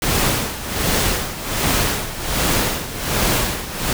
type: noise with tremolo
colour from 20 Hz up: pink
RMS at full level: -17 dBFS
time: 0.02-3.93 s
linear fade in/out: 2 ms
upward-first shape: sine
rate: 1.3 Hz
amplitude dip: 75%
effects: none